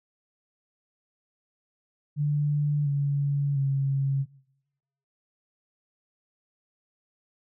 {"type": "tone with pitch steps", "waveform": "sine", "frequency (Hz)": [146.83, 141.91, 137.16], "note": ["D3", "C#3", "C#3"], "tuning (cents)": [0, 41, -18], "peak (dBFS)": -22, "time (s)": [2.16, 4.26], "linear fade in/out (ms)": 50, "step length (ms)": 700, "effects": ["noise-tail reverb RT60 0.9 s tail -22 dB re dry"]}